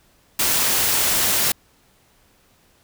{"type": "noise", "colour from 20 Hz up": "white", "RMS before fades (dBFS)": -19, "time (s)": [0.39, 1.52], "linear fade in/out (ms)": 5, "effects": ["pink hiss -58 dBFS RMS until 2.83 s"]}